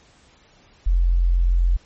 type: tone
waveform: sine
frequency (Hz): 43.65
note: F1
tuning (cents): 0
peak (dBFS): -14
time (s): 0.86-1.77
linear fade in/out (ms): 10
effects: pink hiss -54 dBFS RMS until 1.85 s + MP3 32 kbps